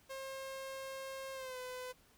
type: tone with pitch glide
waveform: sawtooth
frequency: 535 to 505 Hz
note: C5 to B4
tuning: +38 to +39 cents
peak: -39 dBFS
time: 0.09-1.93 s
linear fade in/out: 20 ms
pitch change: -99 cents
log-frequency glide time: 1.33-1.58 s
effects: pink hiss -67 dBFS RMS until 2.17 s